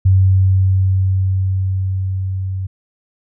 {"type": "tone with level ramp", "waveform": "sine", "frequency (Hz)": 94.8, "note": "F#2", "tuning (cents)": 43, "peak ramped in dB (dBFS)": [-7, -19], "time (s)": [0.05, 2.67], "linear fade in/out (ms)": 10, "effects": []}